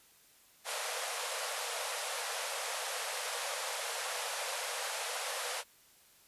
pink band-pass noise, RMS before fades -38 dBFS, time 0.64-5.64 s, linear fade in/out 50 ms, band 470 to 12000 Hz, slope 96 dB/octave, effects white hiss -63 dBFS RMS until 6.27 s + resampled to 32000 Hz

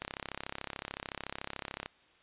click train, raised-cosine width 0.3 ms, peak -21 dBFS, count 63, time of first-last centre 0.02-1.86 s, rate 33.7 Hz, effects white hiss -64 dBFS RMS until 2.22 s + resampled to 8000 Hz

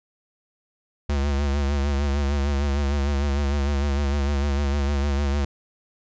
square tone with vibrato, 70.7 Hz, C#2, 35 cents sharp, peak -21 dBFS, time 1.09-5.45 s, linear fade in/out 5 ms, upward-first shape sine, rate 6.6 Hz, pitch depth 57 cents each way, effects resampled to 16000 Hz

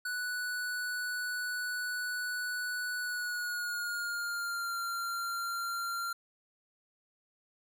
square tone with pitch glide, 1480 to 1380.9 Hz, F#6 to F6, 0 to -20 cents, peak -34 dBFS, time 0.05-6.13 s, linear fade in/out 5 ms, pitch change -120 cents, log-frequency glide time 2.99-4.78 s, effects none

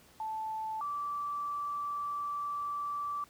sine tone pair in turn, 876 / 1161.9 Hz, A5 / D6, -8 / -19 cents, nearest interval perfect fourth, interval 489 cents, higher second, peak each -34 / -33 dBFS, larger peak second, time 0.2-0.81 / 0.81-3.24 s, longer second, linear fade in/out 2 ms, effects pink hiss -60 dBFS RMS until 3.29 s + high-pass 60 Hz 12 dB/octave

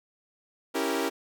sawtooth chord, C# diminished seventh, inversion none, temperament equal, 277.2 / 329.6 / 392 / 466.2 Hz, C#4 / E4 / G4 / Bb4, 0 / 0 / 0 / 0 cents, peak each -28 dBFS, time 0.74-1.1 s, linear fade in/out 20 ms, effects none

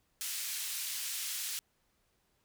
white band-pass noise, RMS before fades -38 dBFS, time 0.21-1.59 s, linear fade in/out 0 ms, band 2300 to 13000 Hz, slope 12 dB/octave, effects pink hiss -75 dBFS RMS until 2.44 s

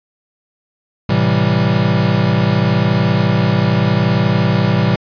square chord, A minor seventh, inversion none, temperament equal, 110 / 130.81 / 164.81 / 196 Hz, A2 / C3 / E3 / G3, 0 / 0 / 0 / 0 cents, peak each -18 dBFS, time 1.09-4.96 s, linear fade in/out 5 ms, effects resampled to 11025 Hz

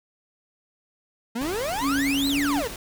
40% pulse exponential two-way sweep, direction up then down, 219.8 to 4200 to 423.7 Hz, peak -25 dBFS, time 1.35-2.68 s, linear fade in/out 10 ms, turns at 2.28 s
pink noise, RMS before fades -36 dBFS, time 1.41-2.76 s, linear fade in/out 2 ms
sine tone with pitch glide, 277.2 to 285.2 Hz, C#4 to C#4, 0 to +49 cents, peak -22 dBFS, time 1.8-2.63 s, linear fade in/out 50 ms, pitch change +49 cents, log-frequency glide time 2.27-2.4 s
effects none

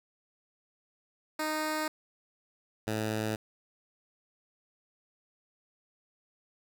10% pulse tone pair in turn, 309.3 / 108.63 Hz, D#4 / A2, -10 / -22 cents, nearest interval octave + tritone, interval 1812 cents, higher first, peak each -22 dBFS, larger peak neither, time 1.39-1.88 / 2.87-3.36 s, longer neither, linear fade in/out 5 ms, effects none

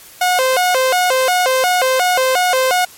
sawtooth tone with vibrato, 614 Hz, D#5, 23 cents flat, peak -8 dBFS, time 0.21-2.85 s, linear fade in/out 5 ms, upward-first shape square, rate 2.8 Hz, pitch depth 290 cents each way, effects white hiss -40 dBFS RMS until 2.97 s + MP3 64 kbps

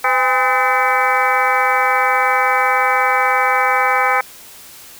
harmonic tone with a mistuned harmonic, 254.5 Hz, C4, 48 cents flat, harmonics 2 / 3 / 4 / 5 / 6 / 7 / 8 / 9, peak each -23 / -18 / -21 / -18 / -22 / -24 / -23 / -21 dBFS, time 0.04-4.21 s, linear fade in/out 5 ms, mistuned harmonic 3, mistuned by +87 cents, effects white hiss -39 dBFS RMS until 4.99 s

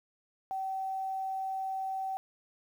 sine tone, 767 Hz, G5, 38 cents flat, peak -32 dBFS, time 0.51-2.17 s, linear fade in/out 0 ms, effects 10-bit

